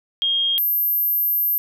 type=tone pair in turn; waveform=sine; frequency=3240 / 12960 Hz; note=G#7 / G#9; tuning=-43 / -43 cents; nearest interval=2 octaves; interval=2400 cents; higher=second; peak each=-17 dBFS; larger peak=neither; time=0.22-0.58 / 0.58-1.58 s; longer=second; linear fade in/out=0 ms; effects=none